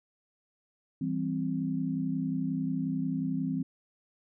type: chord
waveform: sine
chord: C major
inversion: first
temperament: equal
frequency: 164.81 / 196 / 261.6 Hz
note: E3 / G3 / C4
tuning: 0 / 0 / 0 cents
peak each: -33 / -35 / -31 dBFS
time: 1.01-3.63 s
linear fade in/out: 5 ms
effects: none